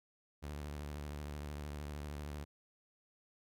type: tone with vibrato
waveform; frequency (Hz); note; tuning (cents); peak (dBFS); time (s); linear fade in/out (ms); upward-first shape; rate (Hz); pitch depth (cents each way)
sawtooth; 73.5; D2; +2; -38; 0.42-2.45; 20; sine; 13; 68
effects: none